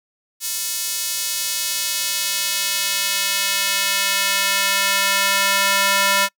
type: tone with high-pass filter sweep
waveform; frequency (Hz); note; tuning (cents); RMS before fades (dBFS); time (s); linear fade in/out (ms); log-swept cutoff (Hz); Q
square; 197.4; G3; +12; -20; 0.4-6.29; 50; 6200 to 1200; 0.75
effects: noise-tail reverb RT60 0.1 s tail -26 dB re dry